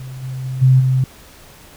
sine tone with level steps, 130.2 Hz, C3, 8 cents flat, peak -28 / -23 / -21 / -7 / -12 dBFS, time 0-1.04 s, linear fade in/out 2 ms, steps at 0.22 / 0.43 / 0.61 / 0.79 s, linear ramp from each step 20 ms, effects pink hiss -43 dBFS RMS until 1.76 s

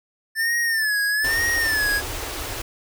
square tone with vibrato, 1763 Hz, A6, 3 cents sharp, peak -20 dBFS, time 0.35-2.02 s, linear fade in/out 50 ms, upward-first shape sine, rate 1.1 Hz, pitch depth 110 cents each way
pink band-stop noise, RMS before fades -30 dBFS, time 1.24-2.62 s, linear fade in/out 5 ms, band 120 to 260 Hz, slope 96 dB/octave
effects none

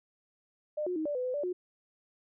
sine tone with pitch steps, 603 / 360.5 / 314 / 584 / 502 / 506 / 581 / 361.3 Hz, D5 / F#4 / D#4 / D5 / B4 / B4 / D5 / F#4, +46 / -45 / +16 / -10 / +28 / +42 / -19 / -41 cents, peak -30 dBFS, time 0.77-1.53 s, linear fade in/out 10 ms, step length 95 ms, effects none

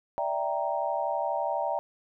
sine chord, E half-diminished seventh, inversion third, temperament equal, 587.3 / 659.3 / 784 / 932.3 Hz, D5 / E5 / G5 / Bb5, 0 / 0 / 0 / 0 cents, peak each -32 dBFS, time 0.18-1.79 s, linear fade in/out 0 ms, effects none

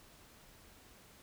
silence, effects pink hiss -60 dBFS RMS until 1.22 s

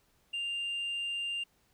sine tone with tanh clipping, 2794 Hz, F7, in tune, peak -33 dBFS, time 0.33-1.44 s, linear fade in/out 10 ms, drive 1 dB, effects pink hiss -70 dBFS RMS until 1.73 s

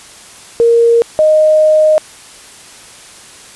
sine tone pair in turn, 466.2 / 619.3 Hz, A#4 / D#5, 0 / -8 cents, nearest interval perfect fourth, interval 492 cents, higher second, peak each -5 dBFS, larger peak neither, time 0.6-1.02 / 1.19-1.98 s, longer second, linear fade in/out 0 ms, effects white hiss -36 dBFS RMS until 3.55 s + resampled to 24000 Hz

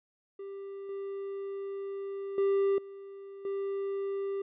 triangle tone with level steps, 394.4 Hz, G4, 11 cents sharp, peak -37 / -33 / -22 / -41 / -29 dBFS, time 0.39-4.42 s, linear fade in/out 5 ms, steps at 0.89 / 2.38 / 2.78 / 3.45 s, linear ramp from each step 2 ms, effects resampled to 8000 Hz

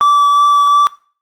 triangle tone with vibrato, 1156 Hz, D6, 28 cents flat, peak -5 dBFS, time 0.01-0.87 s, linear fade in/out 0 ms, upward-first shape triangle, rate 2.8 Hz, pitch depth 10 cents each way, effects noise-tail reverb RT60 0.4 s tail -20 dB re dry + Opus 24 kbps

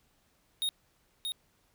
square tone with echo, 3729 Hz, A#7, in tune, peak -29 dBFS, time 0.62-0.69 s, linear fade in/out 0 ms, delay 630 ms, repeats 1, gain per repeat -4 dB, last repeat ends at 1.32 s, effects pink hiss -70 dBFS RMS until 1.74 s

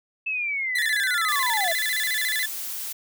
sine linear sweep, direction down, 2637 to 634 Hz, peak -24 dBFS, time 0.26-1.73 s, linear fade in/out 10 ms
30% pulse tone with vibrato, 1872 Hz, A#6, 7 cents sharp, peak -21 dBFS, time 0.75-2.46 s, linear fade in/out 5 ms, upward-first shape square, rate 14 Hz, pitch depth 130 cents each way
blue noise, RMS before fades -32 dBFS, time 1.28-2.93 s, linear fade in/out 10 ms
effects none

